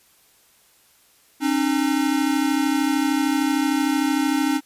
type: tone pair together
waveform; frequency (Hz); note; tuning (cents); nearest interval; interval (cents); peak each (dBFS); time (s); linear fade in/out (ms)
square; 270.8 / 304; C#4 / D#4; -40 / -40; major second; 200; -22; 1.4-4.61; 50
effects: white hiss -57 dBFS RMS until 4.65 s + resampled to 32000 Hz